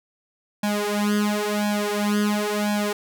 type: tone with flanger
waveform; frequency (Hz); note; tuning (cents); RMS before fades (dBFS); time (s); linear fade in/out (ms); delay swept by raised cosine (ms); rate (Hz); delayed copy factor
sawtooth; 207.7; G#3; 0; -23; 0.63-2.93; 5; 1.2 to 4.2; 0.96; +1
effects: none